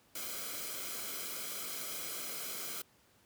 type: noise with comb filter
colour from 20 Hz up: white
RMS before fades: -41 dBFS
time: 0.15-2.82 s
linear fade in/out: 5 ms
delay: 1.1 ms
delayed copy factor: -0.65
effects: pink hiss -67 dBFS RMS until 3.25 s + high-pass 80 Hz 12 dB/octave